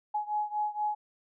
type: beating tone pair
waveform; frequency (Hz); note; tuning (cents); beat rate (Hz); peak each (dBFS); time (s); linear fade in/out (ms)
sine; 840 / 844.2; G#5 / G#5; +19 / +28; 4.2; -31 / -33; 0.14-0.95; 10
effects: none